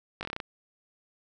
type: slowing click train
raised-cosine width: 0.3 ms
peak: -18 dBFS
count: 8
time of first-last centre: 0.21-0.402 s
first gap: 19 ms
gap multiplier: 1.12
effects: none